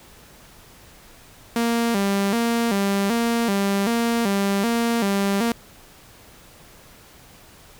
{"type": "tone with vibrato", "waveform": "sawtooth", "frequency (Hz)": 215, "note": "A3", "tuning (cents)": -40, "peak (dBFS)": -15, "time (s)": [1.56, 5.52], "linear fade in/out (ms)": 2, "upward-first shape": "square", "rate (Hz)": 1.3, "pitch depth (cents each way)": 140, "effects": ["pink hiss -48 dBFS RMS until 7.79 s"]}